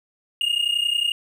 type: tone pair together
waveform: triangle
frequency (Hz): 2829 / 2860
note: F7 / F7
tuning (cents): +22 / +41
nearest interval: unison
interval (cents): 19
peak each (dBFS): -21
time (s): 0.41-1.12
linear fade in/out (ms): 2
effects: none